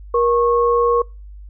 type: tone pair together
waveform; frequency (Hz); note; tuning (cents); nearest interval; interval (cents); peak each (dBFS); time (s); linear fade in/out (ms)
sine; 474.2 / 1094.5; A#4 / C#6; +30 / -22; octave + major second; 1448; -14 / -18; 0.14-1.02; 5
effects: noise-tail reverb RT60 0.3 s tail -26 dB re dry + added 50 Hz sine -34 dBFS peak until 1.49 s